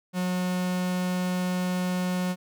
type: tone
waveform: 45% pulse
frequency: 181.6 Hz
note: F#3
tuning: 32 cents flat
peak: -25 dBFS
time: 0.13-2.36 s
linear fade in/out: 50 ms
effects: none